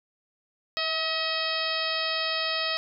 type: harmonic tone with a mistuned harmonic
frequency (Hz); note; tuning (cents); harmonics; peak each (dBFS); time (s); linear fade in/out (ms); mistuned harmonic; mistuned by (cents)
638; D#5; +43; 1 / 2 / 3 / 4 / 5 / 6 / 7 / 8; -34 / -34 / -34 / -34 / -34 / -34 / -34 / -34; 0.77-2.77; 0; 1; +21
effects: none